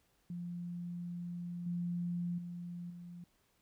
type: tone with level steps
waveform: sine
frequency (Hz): 174.3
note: F3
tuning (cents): -3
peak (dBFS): -39 / -34 / -41 / -46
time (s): 0.3-3.24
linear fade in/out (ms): 2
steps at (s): 1.66 / 2.38 / 2.9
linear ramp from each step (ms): 5
effects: pink hiss -74 dBFS RMS until 3.61 s